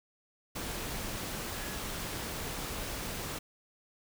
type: tone in noise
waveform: sine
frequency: 1684 Hz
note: G#6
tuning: 24 cents sharp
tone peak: -49 dBFS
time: 1.53-1.79 s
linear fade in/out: 10 ms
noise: pink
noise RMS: -38 dBFS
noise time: 0.55-3.39 s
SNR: -14 dB
effects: none